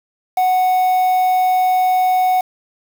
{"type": "tone with quantisation", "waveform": "triangle", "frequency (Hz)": 740, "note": "F#5", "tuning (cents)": 0, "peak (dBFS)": -10, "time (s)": [0.37, 2.41], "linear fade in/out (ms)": 5, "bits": 5, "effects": []}